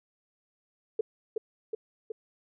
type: tone with echo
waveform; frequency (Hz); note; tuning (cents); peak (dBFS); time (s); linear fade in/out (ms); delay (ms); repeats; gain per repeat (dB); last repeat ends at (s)
sine; 440; A4; 0; -23; 0.99-1.01; 5; 370; 3; -3; 2.12
effects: none